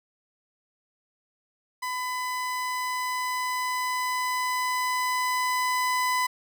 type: tone with level ramp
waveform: 30% pulse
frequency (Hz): 1004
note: B5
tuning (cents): +28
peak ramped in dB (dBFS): -26 to -20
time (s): 1.82-6.27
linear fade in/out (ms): 10
effects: none